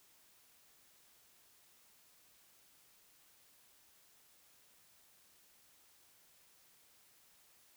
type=silence; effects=white hiss -67 dBFS RMS until 7.76 s